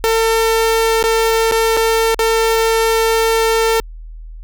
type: tone with dropouts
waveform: sawtooth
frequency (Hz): 450.4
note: A4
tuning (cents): +40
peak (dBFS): -8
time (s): 0.04-3.8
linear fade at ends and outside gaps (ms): 0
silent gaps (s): 1.027-1.039 / 1.513-1.521 / 1.768-1.772 / 2.145-2.192
effects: added 40 Hz sine -29 dBFS peak until 4.43 s